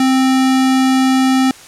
sine tone with sample-and-hold, 261.6 Hz, C4, in tune, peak -9 dBFS, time 0-1.51 s, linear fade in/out 2 ms, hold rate 1050 Hz, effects white hiss -38 dBFS RMS until 1.67 s + low-pass 9000 Hz 12 dB/octave

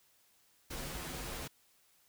pink noise with comb filter, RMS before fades -42 dBFS, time 0.7-1.48 s, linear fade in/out 10 ms, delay 10 ms, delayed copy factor -0.6, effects white hiss -69 dBFS RMS until 2.08 s

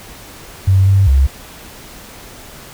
sine tone with pitch steps, 95.8 / 97.5 / 67.6 Hz, G2 / G2 / C#2, -39 / -9 / -43 cents, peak -7 dBFS, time 0.67-1.27 s, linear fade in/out 10 ms, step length 200 ms, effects pink hiss -36 dBFS RMS until 2.73 s

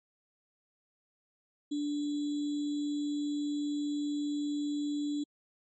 sine tone with sample-and-hold, 292.5 Hz, D4, 7 cents flat, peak -30 dBFS, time 1.71-5.24 s, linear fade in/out 10 ms, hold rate 3675 Hz, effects low-pass 10000 Hz 12 dB/octave + MP3 32 kbps

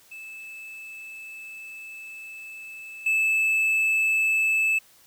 triangle tone with level steps, 2620 Hz, E7, 11 cents flat, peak -36 / -18 dBFS, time 0.11-4.79 s, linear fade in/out 10 ms, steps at 3.06 s, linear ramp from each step 5 ms, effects white hiss -56 dBFS RMS until 5.06 s

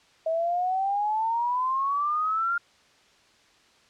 sine exponential sweep, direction up, 639 to 1410 Hz, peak -23 dBFS, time 0.26-2.58 s, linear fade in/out 5 ms, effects white hiss -59 dBFS RMS until 3.89 s + low-pass 5000 Hz 12 dB/octave

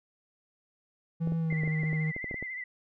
triangle tone with pitch glide, 164.81 to 156.73 Hz, E3 to D#3, 0 to +13 cents, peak -25 dBFS, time 1.2-2.12 s, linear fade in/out 20 ms, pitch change -87 cents, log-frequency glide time 1.38-1.61 s
clicks, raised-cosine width 2 ms, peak -25 dBFS, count 12, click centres 1.274 / 1.322 / 1.526 / 1.635 / 1.676 / 1.834 / 1.93 / 2.164 / 2.243 / 2.312 / 2.343 / 2.426 s
sine tone with vibrato, 2034 Hz, C7, 50 cents flat, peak -35 dBFS, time 1.5-2.64 s, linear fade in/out 5 ms, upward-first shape sine, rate 14 Hz, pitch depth 58 cents each way
effects none

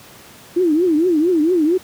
sine tone with vibrato, 332.2 Hz, E4, 13 cents sharp, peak -12 dBFS, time 0.56-1.78 s, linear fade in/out 10 ms, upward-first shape triangle, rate 4.4 Hz, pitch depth 230 cents each way, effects pink hiss -42 dBFS RMS until 1.83 s + high-pass 100 Hz 12 dB/octave

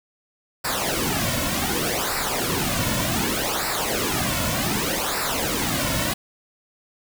pink noise with flanger, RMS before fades -24 dBFS, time 0.64-6.14 s, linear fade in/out 10 ms, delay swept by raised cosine 0.31 to 2.51 ms, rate 0.66 Hz, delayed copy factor -0.75, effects none

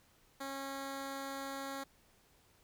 10% pulse tone, 273.2 Hz, C#4, 25 cents flat, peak -32 dBFS, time 0.4-1.84 s, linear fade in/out 10 ms, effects pink hiss -68 dBFS RMS until 2.63 s

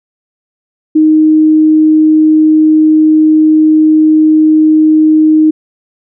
sine tone, 311.1 Hz, D#4, in tune, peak -3 dBFS, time 0.95-5.51 s, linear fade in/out 10 ms, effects none

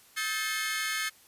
sawtooth tone cluster, 1279 / 1572 / 1751 / 2157 / 3103 Hz, D#6 / G6 / A6 / C#7 / G7, +47 / +4 / -9 / -48 / -18 cents, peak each -34 / -35 / -31 / -30 / -37 dBFS, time 0.16-1.1 s, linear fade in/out 20 ms, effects white hiss -58 dBFS RMS until 1.27 s + resampled to 32000 Hz

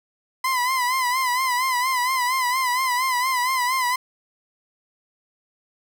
30% pulse tone with vibrato, 1015 Hz, B5, 47 cents sharp, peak -17 dBFS, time 0.44-3.96 s, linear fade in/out 5 ms, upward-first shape sine, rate 4.3 Hz, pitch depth 74 cents each way, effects none

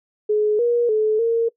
sine tone with pitch steps, 423.2 / 476.7 / 431.4 / 460.4 Hz, G#4 / A#4 / A4 / A#4, +33 / +39 / -34 / -22 cents, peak -15 dBFS, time 0.29-1.49 s, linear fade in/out 10 ms, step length 300 ms, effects noise-tail reverb RT60 0.1 s tail -21 dB re dry

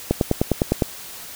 click train, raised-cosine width 2 ms, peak -3 dBFS, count 8, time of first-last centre 0.11-0.822 s, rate 9.83 Hz, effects white hiss -37 dBFS RMS until 1.35 s

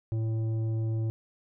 sine tone with tanh clipping, 111.6 Hz, A2, 25 cents sharp, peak -28 dBFS, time 0.12-1.1 s, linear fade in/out 0 ms, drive 9 dB, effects none

